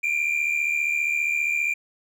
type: tone pair together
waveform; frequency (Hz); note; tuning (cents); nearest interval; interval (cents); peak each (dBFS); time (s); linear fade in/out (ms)
triangle; 2332 / 2407; D7 / D7; -13 / +42; minor second; 55; -23 / -20; 0.03-1.74; 10
effects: tanh soft clip ceiling -17 dBFS